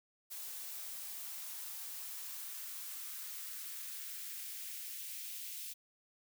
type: noise with high-pass filter sweep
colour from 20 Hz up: blue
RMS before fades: -45 dBFS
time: 0.3-5.74 s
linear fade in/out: 20 ms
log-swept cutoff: 480 to 2700 Hz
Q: 1.4
effects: none